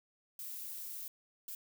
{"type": "noise bursts at uneven times", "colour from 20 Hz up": "violet", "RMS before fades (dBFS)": -44, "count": 2, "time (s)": [[0.39, 1.08], [1.48, 1.55]], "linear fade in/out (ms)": 2, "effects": []}